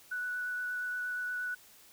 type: tone with vibrato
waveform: sine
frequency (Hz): 1480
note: F#6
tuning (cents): 0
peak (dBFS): -33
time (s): 0.11-1.55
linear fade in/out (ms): 10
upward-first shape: triangle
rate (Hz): 8.5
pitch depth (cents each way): 13
effects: white hiss -58 dBFS RMS until 1.92 s